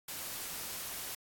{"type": "noise", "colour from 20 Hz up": "white", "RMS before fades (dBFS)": -41, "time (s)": [0.08, 1.15], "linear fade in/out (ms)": 5, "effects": ["AAC 64 kbps"]}